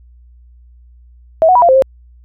sine tone with pitch steps, 646 / 737 / 975 / 689 / 524 / 532 Hz, E5 / F#5 / B5 / F5 / C5 / C5, -35 / -7 / -23 / -24 / +2 / +29 cents, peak -5 dBFS, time 1.42-1.822 s, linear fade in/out 0 ms, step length 67 ms, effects added 60 Hz sine -40 dBFS peak until 2.24 s

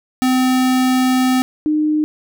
square / sine tone pair in turn, 256.5 / 305 Hz, C4 / D#4, -34 / -34 cents, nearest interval minor third, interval 300 cents, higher second, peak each -13 dBFS, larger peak neither, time 0.22-1.42 / 1.66-2.04 s, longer first, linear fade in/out 0 ms, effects none

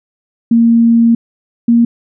sine tone pair in turn, 231.6 / 234.3 Hz, A#3 / A#3, -11 / +9 cents, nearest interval unison, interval 20 cents, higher second, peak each -5 dBFS, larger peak neither, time 0.51-1.15 / 1.68-1.85 s, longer first, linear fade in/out 5 ms, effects none

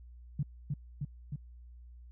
sine tone with echo, 143.1 Hz, D3, 45 cents flat, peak -28 dBFS, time 0.39-0.43 s, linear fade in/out 5 ms, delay 310 ms, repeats 3, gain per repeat -2 dB, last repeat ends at 1.36 s, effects added 60 Hz sine -49 dBFS peak until 2.11 s

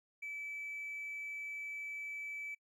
triangle tone, 2306 Hz, D7, 32 cents flat, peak -38 dBFS, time 0.22-2.55 s, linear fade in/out 10 ms, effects noise-tail reverb RT60 0.1 s tail -26 dB re dry + tanh soft clip ceiling -36 dBFS

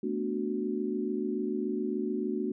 sine chord, B minor seventh, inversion third, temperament equal, 220 / 246.9 / 293.7 / 370 Hz, A3 / B3 / D4 / F#4, 0 / 0 / 0 / 0 cents, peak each -34 / -36 / -35 / -33 dBFS, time 0.03-2.52 s, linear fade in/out 5 ms, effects none

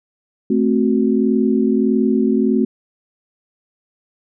sine chord, F# diminished, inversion first, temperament equal, 220 / 261.6 / 370 Hz, A3 / C4 / F#4, 0 / 0 / 0 cents, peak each -16 / -17 / -19 dBFS, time 0.5-2.65 s, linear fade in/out 5 ms, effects none

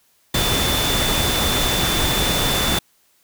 sine tone in noise, 3520 Hz, A7, in tune, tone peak -23 dBFS, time 0.34-2.79 s, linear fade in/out 5 ms, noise pink, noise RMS -20 dBFS, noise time 0.34-2.79 s, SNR -6 dB, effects white hiss -60 dBFS RMS until 3.23 s

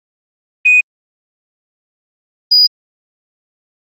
sine tone pair in turn, 2489 / 4917 Hz, D#7 / D#8, 0 / -21 cents, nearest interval octave, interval 1179 cents, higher second, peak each -4 dBFS, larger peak neither, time 0.65-0.81 / 2.51-2.67 s, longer neither, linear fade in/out 10 ms, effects tanh soft clip ceiling -1 dBFS + Opus 24 kbps

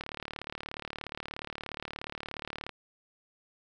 click train, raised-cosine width 0.3 ms, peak -21 dBFS, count 100, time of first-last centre 0.01-2.693 s, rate 36.9 Hz, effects none

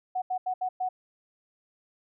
sine tone bursts at uneven times, 740 Hz, F#5, in tune, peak -26 dBFS, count 5, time 0.15-0.22 / 0.3-0.38 / 0.46-0.54 / 0.61-0.69 / 0.8-0.89 s, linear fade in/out 10 ms, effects none

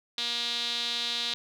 sawtooth tone with band-pass filter, 237.5 Hz, A#3, 33 cents sharp, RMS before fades -31 dBFS, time 0.18-1.34 s, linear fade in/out 0 ms, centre 3800 Hz, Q 5.8, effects none

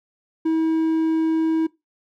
triangle tone, 321.5 Hz, E4, 43 cents flat, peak -15 dBFS, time 0.45-1.67 s, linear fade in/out 10 ms, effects noise-tail reverb RT60 0.2 s tail -20 dB re dry

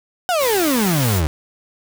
35% pulse exponential sweep, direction down, 754 to 73.42 Hz, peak -14 dBFS, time 0.29-1.27 s, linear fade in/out 0 ms
white noise, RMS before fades -25 dBFS, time 0.38-1.22 s, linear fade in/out 50 ms
effects none

